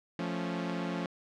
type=chord; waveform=sawtooth; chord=F augmented; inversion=none; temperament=equal; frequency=174.61 / 220 / 277.2 Hz; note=F3 / A3 / C#4; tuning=0 / 0 / 0 cents; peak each=-31 / -35 / -34 dBFS; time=0.19-1.06 s; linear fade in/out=2 ms; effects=low-pass 4000 Hz 12 dB/octave